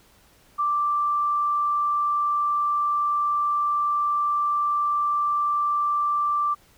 sine tone, 1174.7 Hz, D6, in tune, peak -20 dBFS, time 0.58-6.55 s, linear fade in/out 20 ms, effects pink hiss -57 dBFS RMS until 6.77 s

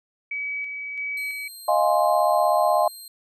sine tone with tremolo, 2279 Hz, C#7, 47 cents sharp, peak -26 dBFS, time 0.31-1.48 s, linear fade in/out 5 ms, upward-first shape square, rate 1.5 Hz, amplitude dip 35%
5% pulse tone, 4180 Hz, C8, 2 cents flat, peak -31 dBFS, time 1.17-3.08 s, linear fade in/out 2 ms
sine chord, F minor seventh, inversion third, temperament equal, 622.3 / 698.5 / 830.6 / 1046.5 Hz, Eb5 / F5 / Ab5 / C6, 0 / 0 / 0 / 0 cents, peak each -21 / -21 / -24 / -24 dBFS, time 1.68-2.88 s, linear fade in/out 5 ms
effects resampled to 32000 Hz

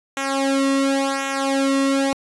sawtooth tone with flanger, 272.7 Hz, C#4, 28 cents flat, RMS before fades -20 dBFS, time 0.17-2.13 s, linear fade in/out 0 ms, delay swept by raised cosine 0.21 to 1.31 ms, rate 0.92 Hz, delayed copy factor -0.95, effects resampled to 24000 Hz

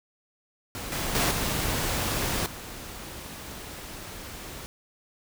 pink noise with level steps, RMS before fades -36 / -30 / -24 / -28 / -40 dBFS, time 0.75-4.66 s, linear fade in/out 0 ms, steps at 0.92 / 1.15 / 1.31 / 2.46 s, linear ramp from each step 2 ms, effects none

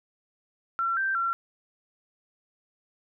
sine tone with pitch steps, 1357 / 1566 / 1362 Hz, E6 / G6 / F6, +50 / -2 / -44 cents, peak -24 dBFS, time 0.79-1.33 s, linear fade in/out 0 ms, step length 180 ms, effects none

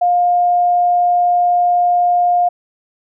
sine tone, 708 Hz, F5, 23 cents sharp, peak -10 dBFS, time 0.01-2.49 s, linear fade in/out 10 ms, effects none

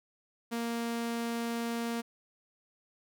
sawtooth tone, 233.1 Hz, A#3, in tune, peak -28 dBFS, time 0.51-2.02 s, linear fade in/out 20 ms, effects none

